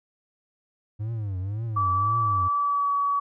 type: tone with vibrato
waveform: triangle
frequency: 102.9 Hz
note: G#2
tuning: 16 cents flat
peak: -25 dBFS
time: 0.99-2.49 s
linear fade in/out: 20 ms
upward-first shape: triangle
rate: 1.9 Hz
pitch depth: 230 cents each way
type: tone with pitch glide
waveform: sine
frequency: 1154 to 1135.5 Hz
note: D6 to C#6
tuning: -31 to +41 cents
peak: -21 dBFS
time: 1.76-3.2 s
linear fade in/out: 10 ms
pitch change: -28 cents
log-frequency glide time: 2.58-2.92 s
effects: none